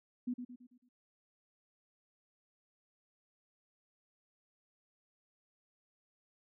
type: tone with echo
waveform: sine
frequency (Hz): 246.9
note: B3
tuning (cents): 0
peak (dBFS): -33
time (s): 0.27-0.34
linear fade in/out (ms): 10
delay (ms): 110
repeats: 5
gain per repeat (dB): -7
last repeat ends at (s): 0.89
effects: none